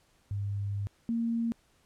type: tone pair in turn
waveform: sine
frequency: 100.7 / 231.1 Hz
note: G2 / A#3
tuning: +47 / -15 cents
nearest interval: octave + major second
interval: 1438 cents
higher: second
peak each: -30 / -27 dBFS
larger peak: second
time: 0.31-0.87 / 1.09-1.52 s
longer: first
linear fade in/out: 0 ms
effects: pink hiss -67 dBFS RMS until 1.85 s + low-pass 11000 Hz 12 dB/octave